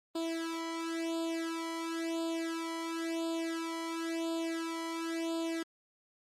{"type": "tone with flanger", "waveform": "sawtooth", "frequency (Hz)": 329.6, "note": "E4", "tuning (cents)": 0, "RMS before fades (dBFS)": -36, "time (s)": [0.15, 5.63], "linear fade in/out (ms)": 5, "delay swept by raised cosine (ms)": [0.25, 0.97], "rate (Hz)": 0.96, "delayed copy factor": 1, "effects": ["low-pass 10000 Hz 12 dB/octave", "Opus 24 kbps"]}